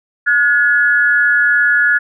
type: tone pair together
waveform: sine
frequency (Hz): 1444 / 1701.5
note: F#6 / G#6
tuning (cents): -43 / +41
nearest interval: minor third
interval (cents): 284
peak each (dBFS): -12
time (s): 0.26-1.99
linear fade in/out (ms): 20
effects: none